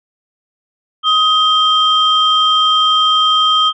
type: tone pair together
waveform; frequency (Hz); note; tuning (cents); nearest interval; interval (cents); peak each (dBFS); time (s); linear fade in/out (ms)
sine; 1258 / 3170; D#6 / G7; +19 / +19; octave + major third; 1600; -11; 1.03-3.73; 50
effects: tanh soft clip ceiling -2 dBFS